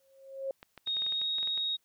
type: tone with exponential growth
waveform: sine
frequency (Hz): 540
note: C#5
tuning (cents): -45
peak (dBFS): -29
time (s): 0-0.51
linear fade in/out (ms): 2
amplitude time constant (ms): 110
type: clicks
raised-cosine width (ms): 0.3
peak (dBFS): -30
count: 12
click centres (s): 0.629 / 0.777 / 0.874 / 0.968 / 1.021 / 1.065 / 1.123 / 1.216 / 1.384 / 1.429 / 1.474 / 1.576
type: tone with pitch glide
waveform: sine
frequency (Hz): 3729 to 3761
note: A#7 to A#7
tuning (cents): 0 to +15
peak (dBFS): -29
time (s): 0.86-1.77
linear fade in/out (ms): 20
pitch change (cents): +15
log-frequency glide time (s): 1.09-1.28
effects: white hiss -74 dBFS RMS until 1.84 s